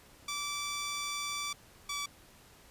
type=tone pair in turn; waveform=10% pulse; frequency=1162 / 1150.6 Hz; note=D6 / D6; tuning=-19 / -36 cents; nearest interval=unison; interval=17 cents; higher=first; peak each=-26 dBFS; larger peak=neither; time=0.28-1.53 / 1.89-2.06 s; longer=first; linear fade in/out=5 ms; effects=pink hiss -58 dBFS RMS until 2.7 s + resampled to 32000 Hz